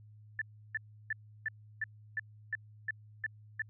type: tone bursts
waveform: sine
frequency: 1760 Hz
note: A6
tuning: in tune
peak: -31 dBFS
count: 10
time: 0.39-3.62 s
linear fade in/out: 2 ms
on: 26 ms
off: 330 ms
effects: added 106 Hz sine -53 dBFS peak until 3.69 s